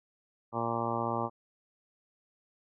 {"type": "harmonic tone", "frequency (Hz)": 116.3, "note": "A#2", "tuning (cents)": -4, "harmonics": [1, 2, 3, 4, 5, 6, 7, 8, 9, 10], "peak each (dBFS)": [-39, -38, -39, -40, -38, -41, -37, -38, -39, -38], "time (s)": [0.52, 1.3], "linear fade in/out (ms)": 50, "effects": []}